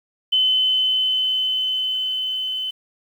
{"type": "tone with level ramp", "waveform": "sine", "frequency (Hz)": 3041, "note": "F#7", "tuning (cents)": 47, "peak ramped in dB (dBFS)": [-14, -23], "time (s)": [0.32, 2.71], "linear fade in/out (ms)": 10, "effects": ["8-bit"]}